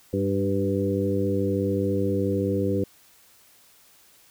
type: harmonic tone with a mistuned harmonic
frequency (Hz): 98.7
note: G2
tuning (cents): +12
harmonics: 1 / 2 / 3 / 4 / 5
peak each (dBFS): -28 / -28 / -28 / -28 / -28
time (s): 0.13-2.84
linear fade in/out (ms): 5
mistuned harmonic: 4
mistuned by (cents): -21
effects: white hiss -56 dBFS RMS until 4.3 s